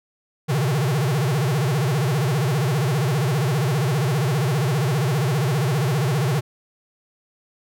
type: tone with vibrato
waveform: square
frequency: 138.59 Hz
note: C#3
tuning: in tune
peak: -19 dBFS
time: 0.48-6.41 s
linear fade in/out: 20 ms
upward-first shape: sine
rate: 15 Hz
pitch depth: 270 cents each way
effects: none